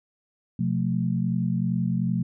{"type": "tone cluster", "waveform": "sine", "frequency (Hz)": [127.9, 178.3, 220.9], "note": ["C3", "F3", "A3"], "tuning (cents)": [-39, 36, 7], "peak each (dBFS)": [-27, -25, -28], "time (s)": [0.59, 2.23], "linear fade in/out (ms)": 5, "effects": []}